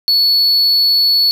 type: tone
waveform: triangle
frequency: 4416 Hz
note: C#8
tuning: 7 cents flat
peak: -8 dBFS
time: 0.08-1.31 s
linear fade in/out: 0 ms
effects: none